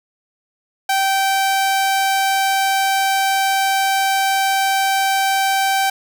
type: tone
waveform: sawtooth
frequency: 777 Hz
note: G5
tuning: 16 cents flat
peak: -11 dBFS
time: 0.89-5.9 s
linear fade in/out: 5 ms
effects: none